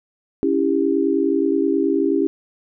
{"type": "tone cluster", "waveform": "sine", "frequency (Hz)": [278.7, 328.9, 397.6], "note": ["C#4", "E4", "G4"], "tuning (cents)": [9, -4, 25], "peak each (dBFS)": -20, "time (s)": [0.43, 2.27], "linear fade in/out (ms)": 0, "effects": []}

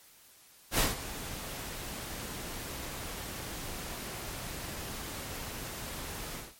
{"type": "noise with ADSR envelope", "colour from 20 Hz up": "pink", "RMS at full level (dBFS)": -25, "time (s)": [0.71, 6.55], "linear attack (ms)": 76, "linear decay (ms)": 160, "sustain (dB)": -15, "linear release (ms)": 200, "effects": ["white hiss -58 dBFS RMS until 6.59 s", "MP3 64 kbps"]}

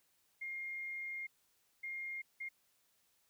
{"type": "tone bursts at uneven times", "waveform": "sine", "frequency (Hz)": 2126, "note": "C7", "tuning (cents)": 27, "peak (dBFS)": -40, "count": 3, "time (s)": [[0.41, 1.27], [1.83, 2.22], [2.4, 2.49]], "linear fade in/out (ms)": 10, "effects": ["white hiss -75 dBFS RMS until 3.29 s"]}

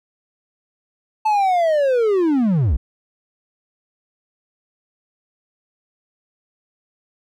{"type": "linear sweep", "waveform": "triangle", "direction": "down", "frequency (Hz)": [880, 48.64], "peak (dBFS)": -12, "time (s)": [1.25, 2.77], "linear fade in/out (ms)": 10, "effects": []}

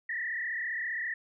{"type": "tone with frequency modulation", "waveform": "sine", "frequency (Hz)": 1864.7, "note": "A#6", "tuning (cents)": 0, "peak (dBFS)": -31, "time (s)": [0.09, 1.14], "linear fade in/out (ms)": 5, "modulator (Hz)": 35.1, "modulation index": 2.9, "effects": []}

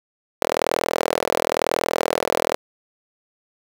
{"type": "tone with high-pass filter", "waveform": "sawtooth", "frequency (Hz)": 41, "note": "E1", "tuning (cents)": -9, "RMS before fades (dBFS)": -22, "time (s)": [0.41, 2.55], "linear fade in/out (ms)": 0, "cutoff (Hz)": 530, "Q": 2.6, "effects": ["7-bit"]}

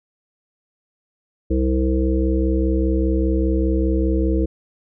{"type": "harmonic tone", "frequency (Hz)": 65, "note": "C2", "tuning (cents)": -11, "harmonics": [1, 3, 5, 7, 8], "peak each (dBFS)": [-18, -26, -21, -26, -30], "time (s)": [1.5, 4.46], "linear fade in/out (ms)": 10, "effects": []}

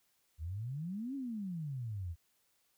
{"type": "exponential two-way sweep", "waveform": "sine", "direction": "up then down", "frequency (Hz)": [73.42, 282.6, 79.3], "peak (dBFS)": -37, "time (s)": [0.38, 2.16], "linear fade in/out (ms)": 50, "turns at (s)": 1.15, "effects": ["white hiss -75 dBFS RMS until 2.77 s"]}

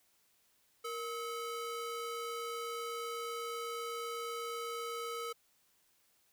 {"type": "ring-modulated tone", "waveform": "45% pulse", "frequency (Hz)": 876, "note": "A5", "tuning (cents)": -8, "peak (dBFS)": -35, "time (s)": [0.84, 5.33], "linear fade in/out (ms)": 10, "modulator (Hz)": 408, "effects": ["white hiss -72 dBFS RMS until 6.32 s"]}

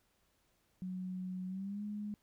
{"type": "tone with pitch glide", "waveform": "sine", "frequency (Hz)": [184.4, 208.2], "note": ["F#3", "G#3"], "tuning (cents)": [-6, 5], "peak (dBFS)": -38, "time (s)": [0.82, 2.14], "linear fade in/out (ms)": 0, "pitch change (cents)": 211, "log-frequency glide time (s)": [1.47, 1.83], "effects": ["pink hiss -75 dBFS RMS until 2.22 s"]}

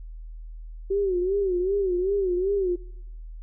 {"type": "tone with vibrato", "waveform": "sine", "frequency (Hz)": 378.3, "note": "F#4", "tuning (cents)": 38, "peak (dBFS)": -21, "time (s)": [0.9, 2.76], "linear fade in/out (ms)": 10, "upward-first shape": "sine", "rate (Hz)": 2.6, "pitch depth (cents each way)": 120, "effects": ["noise-tail reverb RT60 0.7 s tail -19 dB re dry", "added 40 Hz sine -36 dBFS peak until 3.42 s"]}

